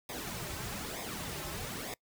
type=noise with flanger; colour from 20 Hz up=pink; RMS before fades=-40 dBFS; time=0.09-1.94 s; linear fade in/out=2 ms; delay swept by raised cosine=0.68 to 4.28 ms; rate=1.1 Hz; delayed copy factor=-0.7; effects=noise-tail reverb RT60 0.1 s tail -23 dB re dry